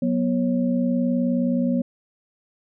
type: tone cluster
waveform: sine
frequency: 184.1 / 243.4 / 547 Hz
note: F#3 / B3 / C#5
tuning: -8 / -25 / -23 cents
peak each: -25 / -20 / -29 dBFS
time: 0.02-1.82 s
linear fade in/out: 5 ms
effects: none